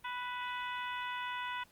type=harmonic tone with a mistuned harmonic; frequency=493.9 Hz; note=B4; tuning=in tune; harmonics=2 / 3 / 4 / 5 / 6 / 7; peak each=-39 / -43 / -45 / -47 / -49 / -50 dBFS; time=0.04-1.64 s; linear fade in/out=10 ms; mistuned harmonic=5; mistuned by=+42 cents; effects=pink hiss -65 dBFS RMS until 1.71 s + Opus 32 kbps